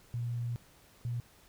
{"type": "tone pair in turn", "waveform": "sine", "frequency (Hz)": [119.3, 119.82], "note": ["A#2", "A#2"], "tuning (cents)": [41, 48], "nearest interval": "unison", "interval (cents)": 7, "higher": "second", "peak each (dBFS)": [-32, -32], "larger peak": "neither", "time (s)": [[0.14, 0.56], [1.05, 1.2]], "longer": "first", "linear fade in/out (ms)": 0, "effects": ["pink hiss -61 dBFS RMS until 1.48 s"]}